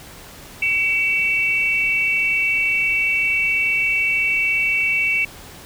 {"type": "tone pair together", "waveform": "sine", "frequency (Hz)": [2267, 2684], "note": ["C#7", "E7"], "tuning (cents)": [38, 31], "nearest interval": "minor third", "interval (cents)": 293, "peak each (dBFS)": -19, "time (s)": [0.62, 5.25], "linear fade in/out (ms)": 5, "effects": ["pink hiss -40 dBFS RMS until 5.65 s"]}